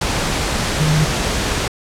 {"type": "tone in noise", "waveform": "sine", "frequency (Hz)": 154.2, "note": "D#3", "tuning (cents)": -15, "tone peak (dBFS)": -13, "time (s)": [0.8, 1.05], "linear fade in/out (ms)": 5, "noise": "pink", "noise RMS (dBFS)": -19, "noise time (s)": [0.01, 1.68], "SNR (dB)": 3, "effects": ["low-pass 8000 Hz 12 dB/octave"]}